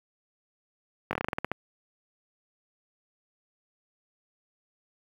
slowing click train, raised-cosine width 0.5 ms, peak -13 dBFS, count 11, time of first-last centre 1.11-1.516 s, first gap 20 ms, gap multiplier 1.15, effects high-pass 80 Hz 12 dB/octave + 8-bit

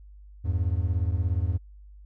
triangle beating tone pair, 82.41 / 99.41 Hz, E2 / G2, 0 / +25 cents, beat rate 17 Hz, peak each -23 / -25 dBFS, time 0.44-1.58 s, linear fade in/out 20 ms, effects added 50 Hz sine -45 dBFS peak until 2.05 s

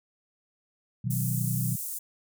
sine chord, B major, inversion none, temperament equal, 123.47 / 155.56 / 185 Hz, B2 / D#3 / F#3, 0 / 0 / 0 cents, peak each -28 / -32 / -33 dBFS, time 1.04-1.76 s, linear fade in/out 10 ms
pink high-pass noise, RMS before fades -35 dBFS, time 1.1-1.99 s, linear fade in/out 10 ms, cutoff 8400 Hz, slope 24 dB/octave
effects none

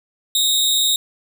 sawtooth tone with amplitude modulation, 3745 Hz, A#7, 7 cents sharp, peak -9 dBFS, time 0.35-0.96 s, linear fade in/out 2 ms, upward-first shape sine, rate 222 Hz, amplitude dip 60%, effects none

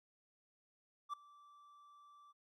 triangle tone with ADSR envelope, 1166 Hz, D6, 13 cents flat, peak -35 dBFS, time 1.09-2.33 s, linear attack 43 ms, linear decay 5 ms, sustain -23 dB, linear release 25 ms, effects none

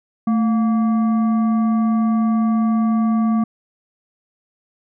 sine tone with frequency modulation, 221.4 Hz, A3, 11 cents sharp, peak -14 dBFS, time 0.27-3.44 s, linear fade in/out 5 ms, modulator 930 Hz, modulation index 0.35, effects none

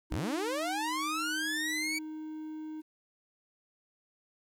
triangle tone, 311.1 Hz, D#4, in tune, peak -36 dBFS, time 0.1-2.82 s, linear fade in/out 20 ms
sawtooth linear sweep, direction up, 30.08 to 2289 Hz, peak -28 dBFS, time 0.11-1.99 s, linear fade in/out 10 ms
effects low-pass 12000 Hz 12 dB/octave + 11-bit

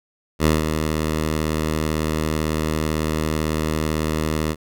10% pulse tone with ADSR envelope, 78 Hz, D#2, 5 cents sharp, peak -5 dBFS, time 0.39-4.56 s, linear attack 59 ms, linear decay 170 ms, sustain -7 dB, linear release 52 ms, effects none

